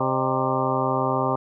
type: harmonic tone with a mistuned harmonic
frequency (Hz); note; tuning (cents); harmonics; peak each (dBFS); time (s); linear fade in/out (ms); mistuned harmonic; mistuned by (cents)
131.6; C3; +10; 1 / 2 / 3 / 4 / 5 / 6 / 7 / 8 / 9; -29 / -29 / -29 / -29 / -29 / -29 / -29 / -29 / -29; 0-1.36; 5; 5; -110
effects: none